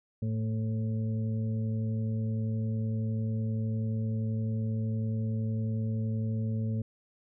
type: harmonic tone with a mistuned harmonic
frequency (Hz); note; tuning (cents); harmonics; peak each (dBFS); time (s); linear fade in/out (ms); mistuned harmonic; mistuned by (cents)
109.8; A2; -3; 1 / 2 / 4 / 5; -29 / -34 / -46 / -48; 0.22-6.82; 5; 2; +21
effects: none